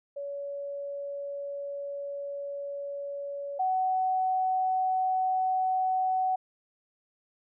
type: tone pair in turn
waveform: sine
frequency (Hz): 565 / 749.3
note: C#5 / F#5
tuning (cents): +33 / +22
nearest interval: perfect fourth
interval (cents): 489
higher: second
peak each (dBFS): -33 / -24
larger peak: second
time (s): 0.16-3.59 / 3.59-6.36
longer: first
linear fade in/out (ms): 10
effects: none